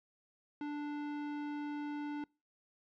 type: tone with tanh clipping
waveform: sine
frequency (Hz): 293.7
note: D4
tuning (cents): 0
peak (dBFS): -39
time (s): 0.61-2.24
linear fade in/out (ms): 2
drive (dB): 17
effects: noise-tail reverb RT60 0.3 s tail -26 dB re dry + MP3 96 kbps